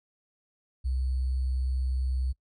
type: tone with sample-and-hold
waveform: sine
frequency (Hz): 64.5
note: C2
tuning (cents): -24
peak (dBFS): -25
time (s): 0.84-2.33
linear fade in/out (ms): 20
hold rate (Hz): 4410
effects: noise-tail reverb RT60 0.1 s tail -23 dB re dry + MP3 48 kbps